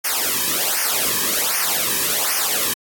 white noise with flanger, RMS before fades -20 dBFS, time 0.04-2.74 s, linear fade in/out 10 ms, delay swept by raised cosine 0.25 to 1.45 ms, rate 1.3 Hz, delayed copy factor -0.95, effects AAC 64 kbps

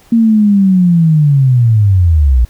sine linear sweep, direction down, 233.1 to 56.8 Hz, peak -5 dBFS, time 0.12-2.45 s, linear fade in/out 5 ms, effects pink hiss -46 dBFS RMS until 2.49 s

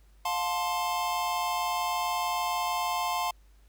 square chord, F major, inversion none, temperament equal with one note detuned, 709 / 880 / 1046.5 Hz, F5 / A5 / C6, +26 / 0 / 0 cents, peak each -33 / -33 / -32 dBFS, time 0.25-3.31 s, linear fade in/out 5 ms, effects added 50 Hz sine -55 dBFS peak until 3.68 s + pink hiss -68 dBFS RMS until 3.68 s

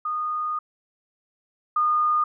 sine tone pair in turn, 1230 / 1222.2 Hz, D#6 / D#6, -20 / -31 cents, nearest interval unison, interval 11 cents, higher first, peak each -24 / -18 dBFS, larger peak second, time 0.05-0.59 / 1.76-2.24 s, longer first, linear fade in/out 5 ms, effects none

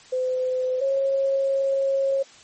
sine tone pair in turn, 511 / 543.9 Hz, C5 / C#5, -41 / -33 cents, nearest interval minor second, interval 108 cents, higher second, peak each -21 / -19 dBFS, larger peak second, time 0.12-0.81 / 0.81-2.23 s, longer second, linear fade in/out 10 ms, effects white hiss -49 dBFS RMS until 2.43 s + MP3 32 kbps

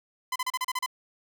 sawtooth tone bursts, 1018 Hz, C6, 48 cents flat, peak -23 dBFS, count 8, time 0.32-0.862 s, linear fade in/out 5 ms, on 38 ms, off 34 ms, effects none

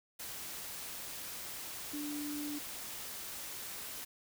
sine tone in noise, 293.7 Hz, D4, in tune, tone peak -38 dBFS, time 1.93-2.59 s, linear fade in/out 10 ms, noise white, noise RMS -44 dBFS, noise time 0.19-4.05 s, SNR +3 dB, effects none

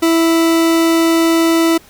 40% pulse tone, 329.6 Hz, E4, in tune, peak -9 dBFS, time 0.02-1.78 s, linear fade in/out 10 ms, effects pink hiss -44 dBFS RMS until 1.89 s

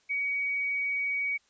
sine tone, 2257 Hz, C#7, 31 cents sharp, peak -27 dBFS, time 0.09-1.38 s, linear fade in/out 20 ms, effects white hiss -67 dBFS RMS until 1.49 s + resampled to 16000 Hz

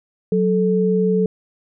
sine tone pair together, 184.9 / 436.6 Hz, F#3 / A4, -1 / -13 cents, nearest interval octave + minor third, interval 1488 cents, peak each -17 dBFS, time 0.32-1.26 s, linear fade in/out 2 ms, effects none

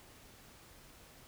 silence, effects pink hiss -58 dBFS RMS until 1.27 s

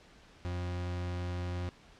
40% pulse tone, 88.8 Hz, F2, 29 cents sharp, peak -33 dBFS, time 0.45-1.69 s, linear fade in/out 0 ms, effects pink hiss -58 dBFS RMS until 1.99 s + low-pass 5000 Hz 12 dB/octave

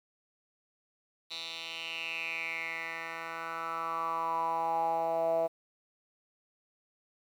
10% pulse tone with band-pass filter sweep, 164.81 Hz, E3, in tune, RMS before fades -34 dBFS, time 1.3-5.48 s, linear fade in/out 20 ms, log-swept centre 3800 to 620 Hz, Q 6.3, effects 10-bit

